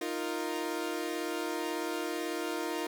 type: chord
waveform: sawtooth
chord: Eb suspended second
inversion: none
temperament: equal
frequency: 311.1 / 349.2 / 466.2 Hz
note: Eb4 / F4 / Bb4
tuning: 0 / 0 / 0 cents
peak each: -33 / -32 / -35 dBFS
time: 0.01-2.87 s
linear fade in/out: 5 ms
effects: none